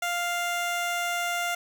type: tone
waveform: 15% pulse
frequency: 698.5 Hz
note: F5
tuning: in tune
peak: -20 dBFS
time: 0.02-1.55 s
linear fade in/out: 5 ms
effects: none